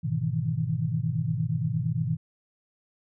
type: chord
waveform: sine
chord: E major seventh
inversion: first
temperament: equal with one note detuned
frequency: 103.83 / 123.47 / 156.19 / 164.81 Hz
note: G#2 / B2 / D#3 / E3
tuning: 0 / 0 / +7 / 0 cents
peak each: -33 / -29 / -29 / -31 dBFS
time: 0.03-2.17 s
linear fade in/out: 20 ms
effects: none